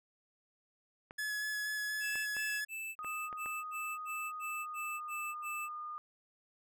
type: clicks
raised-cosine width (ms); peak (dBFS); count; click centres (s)
0.5; -32; 6; 1.109 / 2.156 / 2.367 / 3.046 / 3.328 / 3.46
type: tone with vibrato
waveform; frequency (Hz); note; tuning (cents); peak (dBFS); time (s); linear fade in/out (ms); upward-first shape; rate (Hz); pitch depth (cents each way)
45% pulse; 1700; G#6; +40; -35; 1.18-2.65; 10; square; 4.2; 10
type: tone bursts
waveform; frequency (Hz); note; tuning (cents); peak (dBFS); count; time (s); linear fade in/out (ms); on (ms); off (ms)
square; 2637; E7; 0; -40; 11; 2-5.69; 50; 270; 72
type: tone with pitch glide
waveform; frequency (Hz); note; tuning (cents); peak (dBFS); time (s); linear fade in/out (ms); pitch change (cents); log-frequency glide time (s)
sine; 1244 to 1218.4; D#6 to D#6; -1 to -37; -40; 2.99-5.98; 0; -36; 4.32-5.26
effects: none